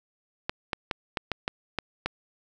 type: clicks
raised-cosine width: 0.3 ms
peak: -11 dBFS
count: 8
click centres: 0.495 / 0.732 / 0.912 / 1.172 / 1.317 / 1.479 / 1.787 / 2.06 s
effects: none